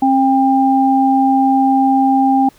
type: tone pair together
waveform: sine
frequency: 268.1 / 797 Hz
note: C4 / G5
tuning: +42 / +28 cents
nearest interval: octave + perfect fifth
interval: 1886 cents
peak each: -12 dBFS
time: 0.02-2.49 s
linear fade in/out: 5 ms
effects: pink hiss -49 dBFS RMS until 2.58 s